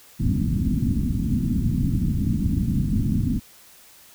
white low-pass noise, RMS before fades -22 dBFS, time 0.19-3.4 s, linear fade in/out 20 ms, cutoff 260 Hz, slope 48 dB/octave, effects white hiss -50 dBFS RMS until 4.14 s

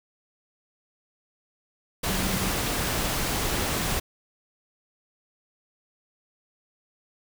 sine tone in noise, 191.1 Hz, G3, 44 cents flat, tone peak -30 dBFS, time 2.09-2.5 s, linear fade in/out 10 ms, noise pink, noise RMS -27 dBFS, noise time 2.03-4 s, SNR -6 dB, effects none

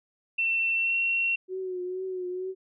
sine tone with pitch glide, 2694 to 2727 Hz, E7 to F7, +37 to -42 cents, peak -23 dBFS, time 0.38-1.36 s, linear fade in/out 10 ms, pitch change +21 cents, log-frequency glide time 0.77-0.95 s
sine tone with vibrato, 368.7 Hz, F#4, 6 cents flat, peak -30 dBFS, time 1.48-2.55 s, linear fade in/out 50 ms, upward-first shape triangle, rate 2.2 Hz, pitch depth 50 cents each way
effects none

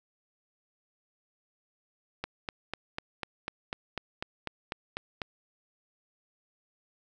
click train, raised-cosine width 0.3 ms, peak -17 dBFS, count 13, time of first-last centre 2.24-5.218 s, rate 4.03 Hz, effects none

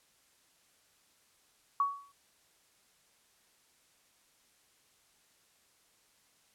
sine tone with exponential decay, 1124 Hz, C#6, 24 cents sharp, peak -23 dBFS, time 1.8-2.12 s, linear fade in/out 2 ms, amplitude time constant 69 ms, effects white hiss -68 dBFS RMS until 6.54 s + low-pass 11000 Hz 12 dB/octave

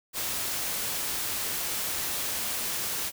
white noise, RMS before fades -31 dBFS, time 0.13-3.12 s, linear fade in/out 50 ms, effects none

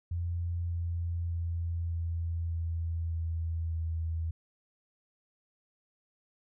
sine tone with pitch steps, 86 / 85.26 / 84.52 / 83.79 / 83.07 / 82.35 / 81.64 Hz, F2 / F2 / E2 / E2 / E2 / E2 / E2, -26 / -41 / +44 / +29 / +14 / -1 / -16 cents, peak -30 dBFS, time 0.11-4.31 s, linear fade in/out 5 ms, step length 600 ms, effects none

